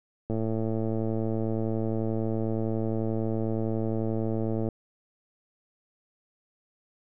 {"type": "click train", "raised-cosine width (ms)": 2, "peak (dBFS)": -17, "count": 488, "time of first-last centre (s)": [0.3, 4.687], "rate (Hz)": 111, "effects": []}